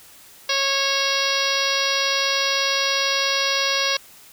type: harmonic tone with a mistuned harmonic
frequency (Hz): 549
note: C#5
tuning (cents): -17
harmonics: 1 / 2 / 3 / 4 / 5 / 6 / 7 / 8 / 9 / 10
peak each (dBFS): -28 / -28 / -28 / -28 / -28 / -28 / -28 / -28 / -28 / -28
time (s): 0.49-3.97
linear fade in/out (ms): 5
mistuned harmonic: 10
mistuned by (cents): +39
effects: white hiss -47 dBFS RMS until 4.32 s